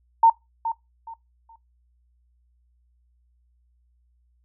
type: tone with echo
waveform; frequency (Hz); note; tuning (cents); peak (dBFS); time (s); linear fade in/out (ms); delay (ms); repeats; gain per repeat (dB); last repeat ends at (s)
sine; 911; A#5; -40; -10; 0.23-0.3; 5; 420; 3; -12; 1.56
effects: noise-tail reverb RT60 0.2 s tail -22 dB re dry + added 60 Hz sine -61 dBFS peak until 4.44 s